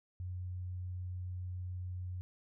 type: tone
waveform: sine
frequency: 90.7 Hz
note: F#2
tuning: 34 cents flat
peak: -38 dBFS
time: 0.2-2.21 s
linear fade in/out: 0 ms
effects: none